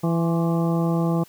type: harmonic tone with a mistuned harmonic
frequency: 167 Hz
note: E3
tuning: 23 cents sharp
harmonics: 1 / 2 / 3 / 4 / 5 / 6 / 7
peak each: -20 / -26 / -30 / -32 / -34 / -36 / -37 dBFS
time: 0.03-1.24 s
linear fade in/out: 10 ms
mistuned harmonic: 6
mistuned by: +95 cents
effects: white hiss -52 dBFS RMS until 1.28 s